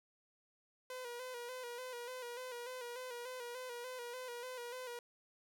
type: tone with vibrato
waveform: sawtooth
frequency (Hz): 493.9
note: B4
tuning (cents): 0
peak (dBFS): -40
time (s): 0.9-4.99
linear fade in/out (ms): 2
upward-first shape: square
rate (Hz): 3.4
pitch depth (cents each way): 52
effects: none